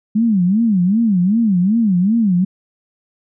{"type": "tone with vibrato", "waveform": "sine", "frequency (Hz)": 202.7, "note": "G#3", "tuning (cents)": -42, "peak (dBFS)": -11, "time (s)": [0.15, 2.45], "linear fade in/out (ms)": 10, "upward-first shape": "sine", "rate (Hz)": 2.6, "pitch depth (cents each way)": 250, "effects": []}